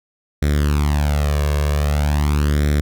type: tone with flanger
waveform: sawtooth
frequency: 73.42 Hz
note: D2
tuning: in tune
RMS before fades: -17 dBFS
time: 0.42-2.81 s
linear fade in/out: 5 ms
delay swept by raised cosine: 0.53 to 1.83 ms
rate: 0.44 Hz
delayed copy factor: +0.8
effects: none